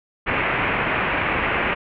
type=low-pass noise; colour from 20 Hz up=white; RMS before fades=-22 dBFS; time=0.26-1.75 s; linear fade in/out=20 ms; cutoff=2600 Hz; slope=48 dB/octave; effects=none